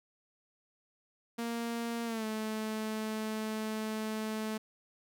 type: tone with pitch glide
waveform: sawtooth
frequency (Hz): 233.1 to 217.5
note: A#3 to A3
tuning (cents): 0 to -20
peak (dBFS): -30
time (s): 1.38-4.58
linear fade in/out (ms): 10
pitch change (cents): -120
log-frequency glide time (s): 2.05-2.25
effects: none